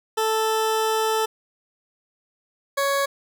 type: tone pair in turn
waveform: 20% pulse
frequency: 440 / 556.5 Hz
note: A4 / C#5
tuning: 0 / +7 cents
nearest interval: major third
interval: 407 cents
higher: second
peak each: -15 dBFS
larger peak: neither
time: 0.17-1.26 / 2.77-3.06 s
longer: first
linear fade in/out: 10 ms
effects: none